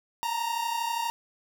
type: tone pair together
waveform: 45% pulse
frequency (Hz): 906 / 938.4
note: A#5 / A#5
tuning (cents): -50 / +11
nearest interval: minor second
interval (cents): 61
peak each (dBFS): -33 / -29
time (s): 0.23-1.1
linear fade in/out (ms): 0
effects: none